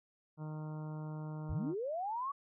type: harmonic tone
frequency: 154.1 Hz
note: D#3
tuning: 16 cents flat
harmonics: 1 / 2 / 3 / 4 / 5 / 6 / 7 / 8 / 9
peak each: -40 / -50 / -55 / -55 / -59 / -56 / -60 / -64 / -63 dBFS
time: 0.37-1.75 s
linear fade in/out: 50 ms
type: linear sweep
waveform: sine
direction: up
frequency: 46.25 to 1142 Hz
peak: -35 dBFS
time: 1.49-2.32 s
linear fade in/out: 10 ms
effects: none